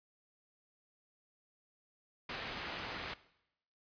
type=low-pass noise; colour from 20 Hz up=white; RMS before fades=-43 dBFS; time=2.29-3.14 s; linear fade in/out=5 ms; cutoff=2900 Hz; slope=12 dB/octave; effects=noise-tail reverb RT60 0.8 s tail -18 dB re dry + resampled to 11025 Hz